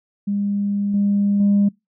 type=tone with level steps; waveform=sine; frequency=202.1 Hz; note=G#3; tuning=47 cents flat; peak=-18 / -14 / -11 dBFS; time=0.27-1.69 s; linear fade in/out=10 ms; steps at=0.94 / 1.4 s; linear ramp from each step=2 ms; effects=noise-tail reverb RT60 0.2 s tail -25 dB re dry + tanh soft clip ceiling -10 dBFS